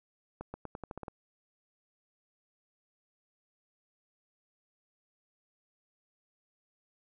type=accelerating click train; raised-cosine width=1 ms; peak=-26 dBFS; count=9; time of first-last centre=0.41-1.082 s; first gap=130 ms; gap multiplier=0.87; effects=none